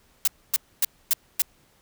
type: noise bursts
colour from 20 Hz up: blue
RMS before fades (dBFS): -20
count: 5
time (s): 0.25-1.42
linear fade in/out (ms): 2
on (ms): 26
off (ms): 260
effects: pink hiss -61 dBFS RMS until 1.81 s